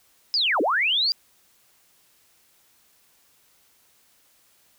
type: linear two-way sweep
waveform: sine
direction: down then up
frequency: 5160 to 256.7 to 4830 Hz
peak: -19 dBFS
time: 0.34-1.12 s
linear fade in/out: 0 ms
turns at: 0.61 s
effects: white hiss -61 dBFS RMS until 4.78 s